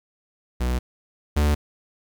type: tone pair in turn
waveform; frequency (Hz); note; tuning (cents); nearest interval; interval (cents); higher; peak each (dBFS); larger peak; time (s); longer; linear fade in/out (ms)
45% pulse; 61.74 / 74.02; B1 / D2; 0 / +14; minor third; 314; second; -21 / -17; second; 0.6-0.79 / 1.36-1.55; neither; 10
effects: 9-bit